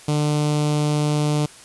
sawtooth tone with notch filter, 149.2 Hz, D3, 28 cents sharp, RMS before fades -20 dBFS, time 0.08-1.46 s, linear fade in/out 5 ms, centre 1700 Hz, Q 1.1, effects white hiss -44 dBFS RMS until 1.64 s + resampled to 24000 Hz

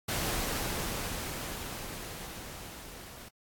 pink noise with level ramp, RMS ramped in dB -31 to -48 dBFS, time 0.08-3.29 s, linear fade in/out 10 ms, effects AAC 64 kbps

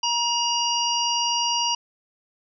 harmonic tone, 949 Hz, A#5, 31 cents sharp, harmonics 1 / 3 / 5 / 6, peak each -25 / -25 / -28 / -28 dBFS, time 0.03-1.75 s, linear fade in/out 5 ms, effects none

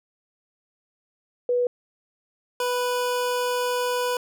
sine / 25% pulse tone pair in turn, 490 / 493.7 Hz, B4 / B4, -14 / -1 cents, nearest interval unison, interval 13 cents, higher second, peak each -19 dBFS, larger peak neither, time 1.49-1.67 / 2.6-4.17 s, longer second, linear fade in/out 2 ms, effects none

